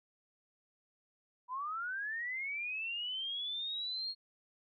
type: linear sweep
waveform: sine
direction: up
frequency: 971 to 4306 Hz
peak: -36 dBFS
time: 1.48-4.15 s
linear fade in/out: 50 ms
effects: none